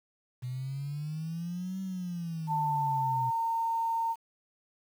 sine exponential two-way sweep, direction up then down, 123.47 to 192 to 123.47 Hz, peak -33 dBFS, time 0.42-3.31 s, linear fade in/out 20 ms, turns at 1.81 s
sine tone with pitch glide, 891 to 912.9 Hz, A5 to A#5, +22 to -36 cents, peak -27 dBFS, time 2.47-4.16 s, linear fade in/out 50 ms, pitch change +42 cents, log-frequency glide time 2.98-3.2 s
effects 9-bit

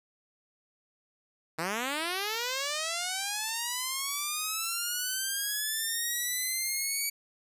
5% pulse linear sweep, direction up, 153.8 to 2279 Hz, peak -19 dBFS, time 1.58-7.1 s, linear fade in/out 10 ms, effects resampled to 32000 Hz

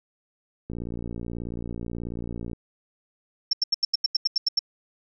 click train, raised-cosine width 3 ms, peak -21 dBFS, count 108, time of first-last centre 0.7-2.532 s, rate 58.4 Hz
sine tone bursts, 5410 Hz, E8, 44 cents sharp, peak -18 dBFS, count 11, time 3.51-4.592 s, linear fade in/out 5 ms, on 22 ms, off 84 ms
effects none

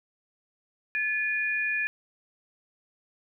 sine tone pair together, 1726.8 / 2442 Hz, A6 / D#7, -33 / -33 cents, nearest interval tritone, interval 600 cents, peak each -28 dBFS, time 0.95-1.87 s, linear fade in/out 0 ms, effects none

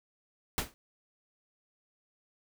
pink noise with exponential decay, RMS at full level -27 dBFS, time 0.58-0.74 s, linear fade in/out 0 ms, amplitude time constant 33 ms, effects none

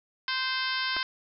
harmonic tone, 520 Hz, C5, 11 cents flat, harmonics 2 / 3 / 4 / 5 / 6 / 7 / 8 / 9 / 10, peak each -35 / -32 / -36 / -39 / -36 / -38 / -39 / -37 / -38 dBFS, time 0.28-1.03 s, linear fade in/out 2 ms
clicks, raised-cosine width 0.5 ms, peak -22 dBFS, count 2, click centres 0.965 / 0.968 s
effects none

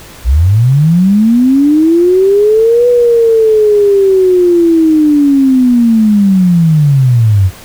sine linear two-way sweep, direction up then down, 55 to 490.3 to 89.3 Hz, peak -4 dBFS, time 0.24-7.51 s, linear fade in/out 50 ms, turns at 2.88 s, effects pink hiss -33 dBFS RMS until 7.64 s

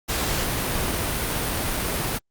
pink noise, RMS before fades -25 dBFS, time 0.08-2.19 s, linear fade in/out 20 ms, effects Opus 48 kbps

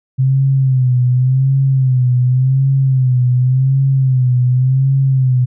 sine tone with vibrato, 130 Hz, C3, 11 cents flat, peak -9 dBFS, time 0.18-5.46 s, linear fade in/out 20 ms, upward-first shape sine, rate 0.89 Hz, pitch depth 75 cents each way, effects none

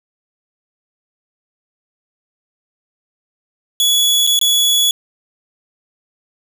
sawtooth tone with dropouts, 3391 Hz, G#7, 35 cents sharp, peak -8 dBFS, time 3.8-4.91 s, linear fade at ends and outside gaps 1 ms, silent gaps 4.267-4.273 / 4.391-4.413 s, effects none

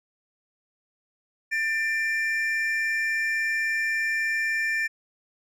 triangle tone pair together, 1788.2 / 2367 Hz, A6 / D7, +28 / +13 cents, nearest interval perfect fourth, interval 485 cents, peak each -23 / -27 dBFS, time 1.51-4.88 s, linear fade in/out 20 ms, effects none

